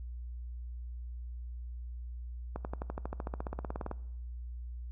accelerating click train, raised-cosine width 1 ms, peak -23 dBFS, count 21, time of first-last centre 2.56-3.913 s, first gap 89 ms, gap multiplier 0.97, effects noise-tail reverb RT60 0.8 s tail -20 dB re dry + added 60 Hz sine -39 dBFS peak until 4.91 s

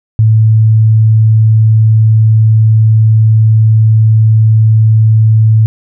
sine tone, 110 Hz, A2, in tune, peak -3 dBFS, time 0.19-5.66 s, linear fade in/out 0 ms, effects none

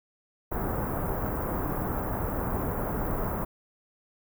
pink band-stop noise, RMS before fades -30 dBFS, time 0.51-3.45 s, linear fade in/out 10 ms, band 1300 to 16000 Hz, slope 24 dB/octave, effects none

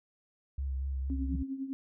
sine tone with vibrato, 67.3 Hz, C2, 49 cents sharp, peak -31 dBFS, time 0.58-1.43 s, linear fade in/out 5 ms, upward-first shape sine, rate 4.2 Hz, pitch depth 34 cents each way
sine tone with tremolo, 268.8 Hz, C4, 47 cents sharp, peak -31 dBFS, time 1.1-1.73 s, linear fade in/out 0 ms, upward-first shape triangle, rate 10 Hz, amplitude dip 75%
sine tone with exponential growth, 174 Hz, F3, 6 cents flat, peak -30 dBFS, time 1.24-1.36 s, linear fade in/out 5 ms, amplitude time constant 24 ms
effects none

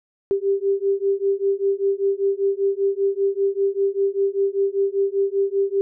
sine beating tone pair, 392 / 397.1 Hz, G4 / G4, 0 / +22 cents, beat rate 5.1 Hz, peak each -21 dBFS, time 0.31-5.81 s, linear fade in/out 0 ms, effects none

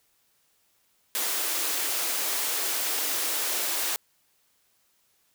white high-pass noise, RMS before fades -28 dBFS, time 1.15-3.96 s, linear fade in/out 0 ms, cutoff 280 Hz, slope 48 dB/octave, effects white hiss -68 dBFS RMS until 5.34 s

